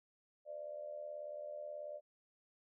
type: tone with amplitude modulation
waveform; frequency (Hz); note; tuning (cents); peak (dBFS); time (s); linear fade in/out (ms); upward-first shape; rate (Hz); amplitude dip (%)
sine; 594; D5; +20; -40; 0.45-2.01; 50; sine; 78.4; 70
effects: none